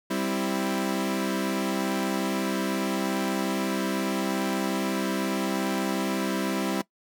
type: chord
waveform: sawtooth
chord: C major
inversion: second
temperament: equal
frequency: 196 / 261.6 / 329.6 Hz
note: G3 / C4 / E4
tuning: 0 / 0 / 0 cents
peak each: -25 / -27 / -26 dBFS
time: 0.1-6.82 s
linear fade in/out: 10 ms
effects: noise-tail reverb RT60 0.1 s tail -20 dB re dry